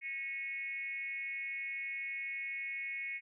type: tone with frequency modulation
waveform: sine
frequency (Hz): 2196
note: C#7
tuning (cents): -17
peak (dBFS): -37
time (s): 0.01-3.21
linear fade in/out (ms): 50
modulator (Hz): 284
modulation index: 0.73
effects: none